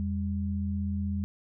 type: tone pair together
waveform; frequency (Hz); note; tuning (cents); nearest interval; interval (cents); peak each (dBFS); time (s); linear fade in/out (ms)
sine; 84.17 / 200.2; E2 / G3; +37 / +37; octave + minor third; 1500; -30 / -31; 0-1.24; 0
effects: none